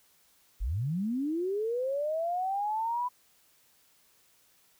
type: linear sweep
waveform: sine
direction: up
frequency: 37 to 1000 Hz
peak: -28 dBFS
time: 0.6-3.09 s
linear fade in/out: 20 ms
effects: white hiss -65 dBFS RMS until 4.79 s